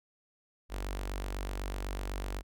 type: tone with notch filter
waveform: sawtooth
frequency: 48 Hz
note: G1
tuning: 36 cents flat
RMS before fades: -37 dBFS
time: 0.69-2.43 s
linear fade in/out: 50 ms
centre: 140 Hz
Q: 0.56
effects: none